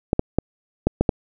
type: clicks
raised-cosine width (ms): 2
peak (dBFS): -3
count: 6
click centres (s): 0.131 / 0.194 / 0.386 / 0.87 / 1.01 / 1.092
effects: none